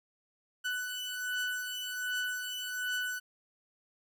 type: beating tone pair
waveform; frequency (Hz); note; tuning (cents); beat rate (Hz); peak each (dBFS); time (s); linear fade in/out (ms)
30% pulse; 1490 / 1491.3; F#6 / F#6; +12 / +13; 1.3; -35 / -33; 0.64-3.2; 20
effects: none